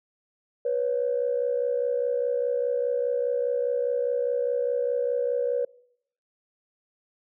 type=tone pair together; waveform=sine; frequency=489.5 / 554.4 Hz; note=B4 / C#5; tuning=-15 / 0 cents; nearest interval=major second; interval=215 cents; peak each=-24 / -27 dBFS; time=0.65-5.65 s; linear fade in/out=5 ms; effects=noise-tail reverb RT60 0.7 s tail -23 dB re dry + tanh soft clip ceiling -15 dBFS